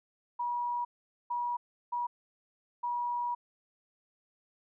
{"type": "tone bursts at uneven times", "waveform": "sine", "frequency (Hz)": 964, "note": "B5", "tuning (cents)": -42, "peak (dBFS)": -30, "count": 4, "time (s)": [[0.39, 0.85], [1.3, 1.57], [1.92, 2.07], [2.83, 3.35]], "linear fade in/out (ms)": 10, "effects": []}